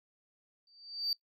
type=tone with exponential growth; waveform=sine; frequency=4630 Hz; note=D8; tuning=25 cents flat; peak=-25 dBFS; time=0.67-1.13 s; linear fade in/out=2 ms; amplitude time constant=99 ms; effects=noise-tail reverb RT60 0.1 s tail -22 dB re dry + tanh soft clip ceiling -27 dBFS